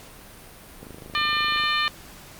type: click train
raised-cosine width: 2 ms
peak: -27 dBFS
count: 22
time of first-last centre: 0.83-1.638 s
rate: 26 Hz
type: harmonic tone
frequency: 600 Hz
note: D5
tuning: 37 cents sharp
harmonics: 2 / 3 / 4 / 5 / 6 / 7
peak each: -25 / -27 / -28 / -29 / -30 / -30 dBFS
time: 1.15-1.88 s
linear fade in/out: 0 ms
effects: pink hiss -45 dBFS RMS until 2.39 s + Opus 48 kbps